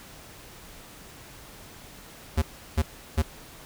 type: tone bursts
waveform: square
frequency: 77.78 Hz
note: D#2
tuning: in tune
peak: -20 dBFS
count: 3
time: 2.37-3.223 s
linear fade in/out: 10 ms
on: 51 ms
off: 350 ms
effects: pink hiss -47 dBFS RMS until 3.65 s